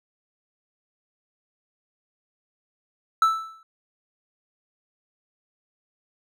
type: tone with exponential decay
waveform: triangle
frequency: 1318.5 Hz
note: E6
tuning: in tune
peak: -11 dBFS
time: 3.22-3.63 s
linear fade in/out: 2 ms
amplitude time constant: 88 ms
effects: none